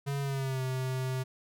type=tone with pitch glide; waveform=square; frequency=140 to 129.87 Hz; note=C#3 to C3; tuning=+18 to -13 cents; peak=-31 dBFS; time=0.06-1.24 s; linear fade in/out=20 ms; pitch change=-131 cents; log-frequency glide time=0.21-0.62 s; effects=none